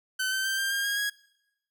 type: tone with pitch steps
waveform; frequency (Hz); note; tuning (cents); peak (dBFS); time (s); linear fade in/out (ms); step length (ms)
sawtooth; 1523 / 1544.3 / 1565.8 / 1587.7 / 1609.8 / 1632.3 / 1655.1; F#6 / G6 / G6 / G6 / G6 / G#6 / G#6; +50 / -26 / -2 / +22 / +46 / -30 / -6; -23; 0.19-1.1; 10; 130
effects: noise-tail reverb RT60 0.9 s tail -24 dB re dry